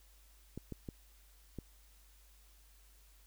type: clicks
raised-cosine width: 3 ms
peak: -29 dBFS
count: 4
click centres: 0.576 / 0.723 / 0.888 / 1.587 s
effects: added 50 Hz sine -61 dBFS peak until 3.26 s + white hiss -67 dBFS RMS until 3.26 s